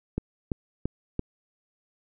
click train, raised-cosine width 3 ms, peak -14 dBFS, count 4, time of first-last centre 0.18-1.194 s, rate 2.96 Hz, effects none

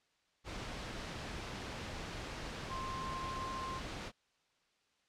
sine tone in noise, 1053 Hz, C6, 11 cents sharp, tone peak -40 dBFS, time 2.68-3.81 s, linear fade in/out 50 ms, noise pink, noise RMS -43 dBFS, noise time 0.44-4.12 s, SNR 0 dB, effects white hiss -75 dBFS RMS until 5.08 s + low-pass 5000 Hz 12 dB/octave

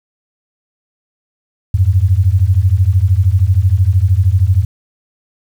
sine beating tone pair, 87.31 / 100.31 Hz, F2 / G2, 0 / +40 cents, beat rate 13 Hz, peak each -11 dBFS, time 1.74-4.65 s, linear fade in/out 5 ms, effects 7-bit

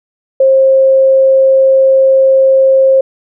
sine tone, 533 Hz, C5, 32 cents sharp, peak -4 dBFS, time 0.4-3.01 s, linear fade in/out 5 ms, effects none

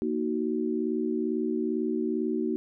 sine chord, D# minor, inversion second, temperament just, 233.3 / 311.1 / 373.4 Hz, A#3 / D#4 / F#4, +2 / 0 / +16 cents, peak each -30 dBFS, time 0.02-2.56 s, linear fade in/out 0 ms, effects none

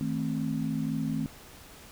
sine chord, A diminished, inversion second, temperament just, 158.4 / 220 / 264 Hz, Eb3 / A3 / C4, +31 / 0 / +16 cents, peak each -32 dBFS, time 0.01-1.26 s, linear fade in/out 0 ms, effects pink hiss -50 dBFS RMS until 1.91 s

